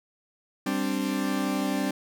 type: chord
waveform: 40% pulse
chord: G suspended fourth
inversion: none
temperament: equal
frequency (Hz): 196 / 261.6 / 293.7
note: G3 / C4 / D4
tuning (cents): 0 / 0 / 0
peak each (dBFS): -29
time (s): 0.66-1.91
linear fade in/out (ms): 5
effects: none